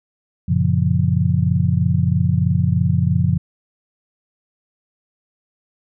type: chord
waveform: sine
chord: Gb major seventh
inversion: none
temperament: just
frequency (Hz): 92.5 / 115.62 / 138.75 / 173.43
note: Gb2 / Bb2 / Db3 / F3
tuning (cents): 0 / -14 / +2 / -12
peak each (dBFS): -19 / -21 / -19 / -19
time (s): 0.48-3.38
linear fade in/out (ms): 10
effects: none